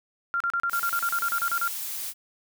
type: tone bursts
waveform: sine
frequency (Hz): 1386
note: F6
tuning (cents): -14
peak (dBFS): -23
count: 14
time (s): 0.34-1.677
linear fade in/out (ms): 0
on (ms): 63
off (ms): 35
type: noise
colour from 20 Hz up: blue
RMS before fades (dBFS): -33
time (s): 0.69-2.14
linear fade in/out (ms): 50
effects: none